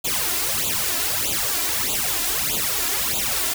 white noise with flanger, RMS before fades -23 dBFS, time 0.04-3.54 s, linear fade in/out 10 ms, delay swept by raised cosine 0.27 to 2.97 ms, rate 1.6 Hz, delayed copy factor +0.95, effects none

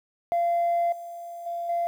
sine tone with level steps, 688 Hz, F5, 26 cents flat, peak -19 / -35 / -28 / -22 dBFS, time 0.32-1.87 s, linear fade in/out 0 ms, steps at 0.92 / 1.46 / 1.69 s, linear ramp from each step 5 ms, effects tanh soft clip ceiling -19 dBFS + 9-bit

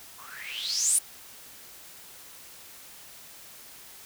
violet noise with low-pass filter sweep, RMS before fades -29 dBFS, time 0.18-0.99 s, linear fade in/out 10 ms, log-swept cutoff 1000 to 10000 Hz, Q 9.3, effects white hiss -48 dBFS RMS until 4.05 s

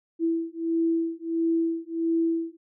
sine beating tone pair, 329.6 / 331.1 Hz, E4 / E4, 0 / +8 cents, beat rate 1.5 Hz, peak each -26 / -26 dBFS, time 0.19-2.57 s, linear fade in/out 50 ms, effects none

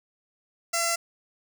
5% pulse tone with notch filter, 677 Hz, E5, 46 cents sharp, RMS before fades -26 dBFS, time 0.73-0.96 s, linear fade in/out 10 ms, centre 3500 Hz, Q 1.2, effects none

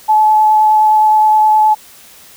sine tone with vibrato, 860 Hz, A5, 40 cents flat, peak -6 dBFS, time 0.08-1.75 s, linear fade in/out 20 ms, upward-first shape sine, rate 9.6 Hz, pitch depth 10 cents each way, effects white hiss -40 dBFS RMS until 2.36 s

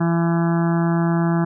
harmonic tone, 168.2 Hz, E3, 35 cents sharp, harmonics 1 / 2 / 4 / 5 / 6 / 7 / 8 / 9 / 10, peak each -17 / -23 / -29 / -31 / -33 / -34 / -35 / -36 / -37 dBFS, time 0-1.45 s, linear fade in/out 10 ms, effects none

